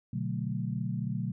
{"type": "chord", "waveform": "sine", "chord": "B minor seventh", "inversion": "none", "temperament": "equal", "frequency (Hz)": [123.47, 146.83, 185, 220], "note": ["B2", "D3", "F#3", "A3"], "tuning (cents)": [0, 0, 0, 0], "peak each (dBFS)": [-34, -36, -35, -38], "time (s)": [0.13, 1.32], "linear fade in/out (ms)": 5, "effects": []}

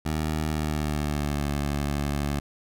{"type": "tone with pitch glide", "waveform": "15% pulse", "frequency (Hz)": [77.5, 71.89], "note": ["D#2", "D2"], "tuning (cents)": [-6, -36], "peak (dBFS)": -19, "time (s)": [0.05, 2.4], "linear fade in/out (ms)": 10, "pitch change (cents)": -130, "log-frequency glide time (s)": [0.46, 1.49], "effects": []}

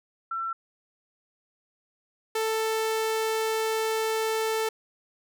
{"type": "tone pair in turn", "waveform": ["sine", "sawtooth"], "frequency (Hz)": [1345, 442], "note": ["E6", "A4"], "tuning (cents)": [34, 8], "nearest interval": "octave + perfect fifth", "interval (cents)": 1926, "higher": "first", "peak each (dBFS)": [-28, -21], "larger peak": "second", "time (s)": [[0.31, 0.53], [2.35, 4.69]], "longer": "second", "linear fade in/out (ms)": 5, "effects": []}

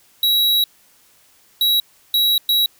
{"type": "tone bursts at uneven times", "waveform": "square", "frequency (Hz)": 3875, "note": "B7", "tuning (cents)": -34, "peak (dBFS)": -14, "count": 4, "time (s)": [[0.23, 0.64], [1.61, 1.8], [2.14, 2.38], [2.49, 2.66]], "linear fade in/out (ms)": 2, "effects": ["white hiss -54 dBFS RMS until 2.79 s"]}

